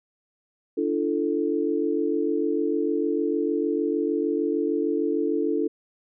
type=chord; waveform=sine; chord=D minor; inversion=none; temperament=equal with one note detuned; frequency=293.7 / 340.3 / 440 Hz; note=D4 / F4 / A4; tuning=0 / -45 / 0 cents; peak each=-26 dBFS; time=0.77-5.68 s; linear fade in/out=10 ms; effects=none